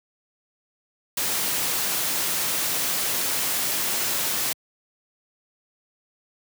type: noise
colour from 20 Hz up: white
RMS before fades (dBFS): -25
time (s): 1.17-4.53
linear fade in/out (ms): 5
effects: high-pass 100 Hz 12 dB/octave